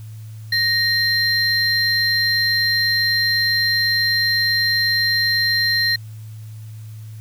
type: tone pair together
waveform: triangle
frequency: 1864.7 / 4146 Hz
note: A#6 / C8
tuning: 0 / -17 cents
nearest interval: octave + major second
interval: 1383 cents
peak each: -17 dBFS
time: 0.52-5.96 s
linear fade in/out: 5 ms
effects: added 109 Hz sine -32 dBFS peak until 7.2 s + white hiss -52 dBFS RMS until 7.2 s

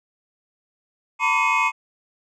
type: tone cluster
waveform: triangle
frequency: 911 / 1002 / 1147 / 2163 / 2520 Hz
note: A#5 / B5 / D6 / C#7 / D#7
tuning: -40 / +25 / -41 / -43 / +21 cents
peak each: -22 dBFS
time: 1.19-1.72 s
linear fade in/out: 50 ms
effects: resampled to 24000 Hz

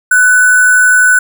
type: tone with sample-and-hold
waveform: sine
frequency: 1494 Hz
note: F#6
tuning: 16 cents sharp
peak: -4 dBFS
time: 0.11-1.19 s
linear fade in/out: 5 ms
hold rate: 8820 Hz
effects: none

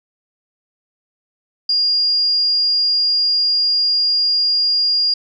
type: tone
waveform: sine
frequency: 4829 Hz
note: D8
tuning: 47 cents sharp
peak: -13 dBFS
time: 1.69-5.14 s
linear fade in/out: 5 ms
effects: none

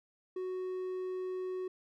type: tone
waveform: triangle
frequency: 370 Hz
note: F#4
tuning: in tune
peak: -33 dBFS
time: 0.36-1.68 s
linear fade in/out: 5 ms
effects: none

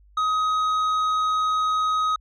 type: tone with tanh clipping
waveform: triangle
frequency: 1261 Hz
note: D#6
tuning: 23 cents sharp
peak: -21 dBFS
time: 0.17-2.16 s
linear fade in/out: 5 ms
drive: 11 dB
effects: added 50 Hz sine -51 dBFS peak until 2.2 s

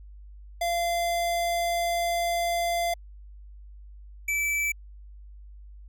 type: tone pair in turn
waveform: square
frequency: 688 / 2314 Hz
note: F5 / D7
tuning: -26 / -26 cents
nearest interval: octave + major sixth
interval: 2100 cents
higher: second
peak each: -25 dBFS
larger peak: neither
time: 0.61-2.94 / 4.28-4.72 s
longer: first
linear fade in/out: 5 ms
effects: added 50 Hz sine -43 dBFS peak until 5.88 s

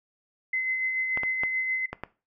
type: tone with tremolo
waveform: sine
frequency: 2049 Hz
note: C7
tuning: 37 cents flat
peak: -23 dBFS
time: 0.53-1.86 s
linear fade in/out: 5 ms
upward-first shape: sine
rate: 6.9 Hz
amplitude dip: 35%
type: clicks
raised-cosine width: 0.5 ms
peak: -17 dBFS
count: 5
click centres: 1.174 / 1.234 / 1.435 / 1.93 / 2.036 s
effects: noise-tail reverb RT60 0.3 s tail -18 dB re dry

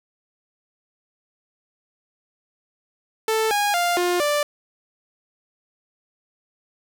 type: tone with pitch steps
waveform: sawtooth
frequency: 441.1 / 821 / 699 / 354.3 / 588 Hz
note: A4 / G#5 / F5 / F4 / D5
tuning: +4 / -20 / +1 / +25 / +2 cents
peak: -15 dBFS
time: 3.28-4.43 s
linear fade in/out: 2 ms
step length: 230 ms
effects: none

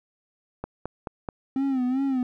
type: click train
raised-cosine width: 1 ms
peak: -17 dBFS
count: 4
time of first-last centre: 0.64-1.288 s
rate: 4.63 Hz
type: tone with vibrato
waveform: triangle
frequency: 261.6 Hz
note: C4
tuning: in tune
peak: -20 dBFS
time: 1.56-2.23 s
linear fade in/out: 2 ms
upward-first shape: sine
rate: 2.6 Hz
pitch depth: 92 cents each way
effects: none

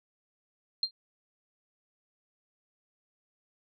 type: tone with exponential decay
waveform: sine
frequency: 4186 Hz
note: C8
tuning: in tune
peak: -21 dBFS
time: 0.83-0.91 s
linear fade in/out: 2 ms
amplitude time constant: 17 ms
effects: none

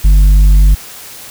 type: tone with tanh clipping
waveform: sine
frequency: 49 Hz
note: G1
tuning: in tune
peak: -4 dBFS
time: 0.04-0.75 s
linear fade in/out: 10 ms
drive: 6 dB
effects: white hiss -31 dBFS RMS until 1.3 s

